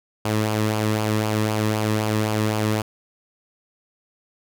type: tone with flanger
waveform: sawtooth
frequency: 107.7 Hz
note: A2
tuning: 37 cents flat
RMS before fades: -22 dBFS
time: 0.25-2.82 s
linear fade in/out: 5 ms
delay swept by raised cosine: 0.51 to 1.39 ms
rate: 3.9 Hz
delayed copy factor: -0.5
effects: none